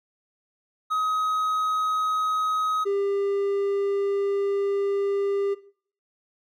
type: tone pair in turn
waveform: triangle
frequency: 1265 / 398.9 Hz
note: D#6 / G4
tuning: +28 / +30 cents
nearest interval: octave + minor sixth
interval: 1998 cents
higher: first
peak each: -20 dBFS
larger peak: neither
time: 0.9-2.85 / 2.85-5.55 s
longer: second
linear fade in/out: 20 ms
effects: noise-tail reverb RT60 0.5 s tail -17 dB re dry